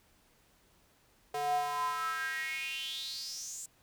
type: tone with high-pass filter sweep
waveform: square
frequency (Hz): 145.3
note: D3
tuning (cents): -18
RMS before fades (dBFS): -36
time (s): 1.34-3.66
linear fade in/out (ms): 5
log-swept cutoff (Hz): 580 to 7700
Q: 7.3
effects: pink hiss -67 dBFS RMS until 3.82 s

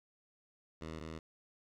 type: tone pair in turn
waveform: 10% pulse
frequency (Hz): 79.9 / 79.9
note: D#2 / D#2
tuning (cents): +47 / +47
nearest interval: unison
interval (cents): 0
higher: neither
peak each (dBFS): -34 / -35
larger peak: first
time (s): 0.81-1 / 1-1.19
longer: neither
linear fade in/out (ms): 5
effects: low-pass 6000 Hz 12 dB/octave + 12-bit

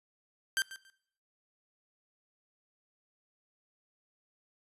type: tone with echo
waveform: sawtooth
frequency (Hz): 1568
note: G6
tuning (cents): 0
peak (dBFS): -24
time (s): 0.57-0.62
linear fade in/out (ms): 0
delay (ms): 140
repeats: 2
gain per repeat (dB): -15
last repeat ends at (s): 0.9
effects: noise-tail reverb RT60 0.7 s tail -22 dB re dry + resampled to 32000 Hz

